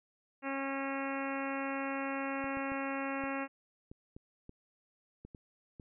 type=harmonic tone; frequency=272.9 Hz; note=C#4; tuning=27 cents flat; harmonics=1 / 2 / 3 / 4 / 5 / 6 / 7 / 8 / 9 / 10; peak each=-38 / -41 / -43 / -44 / -45 / -46 / -46 / -47 / -48 / -48 dBFS; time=0.42-3.48 s; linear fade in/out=50 ms
type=clicks; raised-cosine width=3 ms; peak=-35 dBFS; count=10; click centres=2.442 / 2.571 / 2.719 / 3.238 / 3.915 / 4.165 / 4.494 / 5.25 / 5.348 / 5.798 s
effects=none